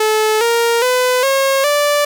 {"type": "tone with pitch steps", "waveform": "sawtooth", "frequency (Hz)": [432.8, 466.6, 502.9, 542.2, 584.4], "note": ["A4", "A#4", "B4", "C#5", "D5"], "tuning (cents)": [-29, 2, 31, -38, -9], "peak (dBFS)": -8, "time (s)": [0, 2.05], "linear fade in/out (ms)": 5, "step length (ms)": 410, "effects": ["7-bit"]}